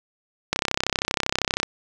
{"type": "click train", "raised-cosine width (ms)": 0.2, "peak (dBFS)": -3, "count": 37, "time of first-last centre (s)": [0.53, 1.631], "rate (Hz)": 32.7, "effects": []}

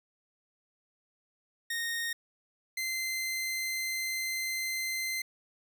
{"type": "tone pair in turn", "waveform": "sawtooth", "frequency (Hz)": [1855, 2073], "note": ["A#6", "C7"], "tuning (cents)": [-9, -17], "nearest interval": "major second", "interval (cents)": 192, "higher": "second", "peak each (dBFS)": -28, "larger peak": "neither", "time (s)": [[1.7, 2.13], [2.77, 5.22]], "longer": "second", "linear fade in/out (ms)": 5, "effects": []}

